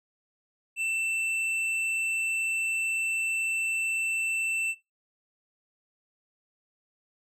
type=tone with hard clipping; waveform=sine; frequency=2671 Hz; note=E7; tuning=22 cents sharp; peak=-28 dBFS; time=0.76-4.75 s; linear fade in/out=50 ms; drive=7 dB; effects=noise-tail reverb RT60 0.2 s tail -19 dB re dry